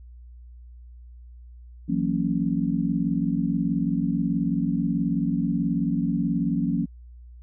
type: chord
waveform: sine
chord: F# dominant seventh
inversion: third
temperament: just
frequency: 166.5 / 185 / 231.2 / 277.5 Hz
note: E3 / F#3 / A#3 / C#4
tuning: +18 / 0 / -14 / +2 cents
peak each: -27 dBFS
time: 1.88-6.86 s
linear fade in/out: 20 ms
effects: added 60 Hz sine -42 dBFS peak until 7.42 s